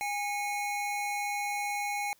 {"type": "tone pair together", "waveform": "square", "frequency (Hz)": [818.1, 2189], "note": ["G#5", "C#7"], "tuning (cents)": [-26, -22], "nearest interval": "octave + perfect fourth", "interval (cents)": 1704, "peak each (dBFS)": [-33, -36], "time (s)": [0.01, 2.13], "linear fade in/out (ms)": 0, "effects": ["white hiss -65 dBFS RMS until 2.19 s"]}